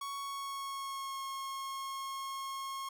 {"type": "tone with pitch glide", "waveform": "45% pulse", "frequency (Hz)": [1113, 1083.8], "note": ["C#6", "C#6"], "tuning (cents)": [7, -39], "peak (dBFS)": -38, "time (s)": [0.01, 2.89], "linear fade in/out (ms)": 5, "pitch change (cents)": -46, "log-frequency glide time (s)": [0.16, 1.22], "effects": []}